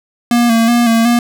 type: tone with vibrato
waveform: square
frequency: 233.1 Hz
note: A#3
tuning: in tune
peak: -9 dBFS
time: 0.31-1.19 s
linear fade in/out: 2 ms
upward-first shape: square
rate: 2.7 Hz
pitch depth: 38 cents each way
effects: none